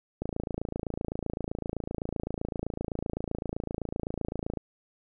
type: click train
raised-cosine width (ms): 2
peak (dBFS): -18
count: 122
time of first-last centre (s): 0.22-4.573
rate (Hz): 27.8
effects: none